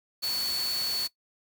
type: tone in noise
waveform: sine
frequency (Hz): 4435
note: C#8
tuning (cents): 0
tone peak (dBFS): -27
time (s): 0.22-1.08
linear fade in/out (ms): 20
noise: white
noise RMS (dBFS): -36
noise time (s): 0.22-1.08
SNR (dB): +6
effects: noise-tail reverb RT60 0.1 s tail -20 dB re dry